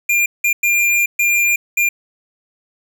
square tone bursts at uneven times, 2399 Hz, D7, 36 cents sharp, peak -13 dBFS, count 5, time 0.09-0.26 / 0.44-0.53 / 0.63-1.06 / 1.19-1.56 / 1.77-1.89 s, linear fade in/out 5 ms, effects none

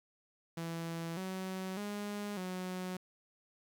sawtooth tone with pitch steps, 166.2 / 187.9 / 205.8 / 183.8 Hz, E3 / F#3 / G#3 / F#3, +15 / +27 / -16 / -11 cents, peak -34 dBFS, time 0.57-2.97 s, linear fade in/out 5 ms, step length 600 ms, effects 11-bit

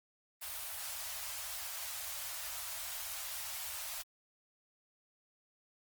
white band-stop noise, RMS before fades -42 dBFS, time 0.41-4.03 s, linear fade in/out 20 ms, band 100 to 570 Hz, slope 96 dB/octave, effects Opus 24 kbps

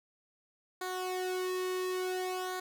sawtooth tone with flanger, 368.6 Hz, F#4, 7 cents flat, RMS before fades -35 dBFS, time 0.81-2.6 s, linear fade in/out 5 ms, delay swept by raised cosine 0.36 to 1.46 ms, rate 0.56 Hz, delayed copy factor -0.75, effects none

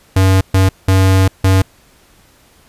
square tone bursts at uneven times, 95 Hz, F#2, 46 cents sharp, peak -8 dBFS, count 4, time 0.16-0.41 / 0.54-0.69 / 0.88-1.28 / 1.44-1.62 s, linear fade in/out 5 ms, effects pink hiss -49 dBFS RMS until 2.68 s + resampled to 32000 Hz

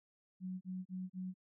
sine tone bursts, 185 Hz, F#3, in tune, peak -39 dBFS, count 4, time 0.4-1.342 s, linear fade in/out 50 ms, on 210 ms, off 34 ms, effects none

